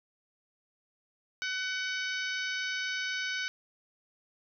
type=harmonic tone; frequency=752 Hz; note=F#5; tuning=28 cents sharp; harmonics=2 / 3 / 4 / 5 / 6 / 7 / 8; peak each=-34 / -38 / -40 / -42 / -44 / -45 / -46 dBFS; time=1.42-3.48 s; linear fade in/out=0 ms; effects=none